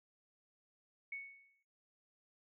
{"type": "tone with exponential decay", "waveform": "sine", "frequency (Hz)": 2217, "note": "C#7", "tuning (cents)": 0, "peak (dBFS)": -39, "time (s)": [1.12, 1.63], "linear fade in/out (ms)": 5, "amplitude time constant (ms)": 110, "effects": ["noise-tail reverb RT60 0.8 s tail -26 dB re dry"]}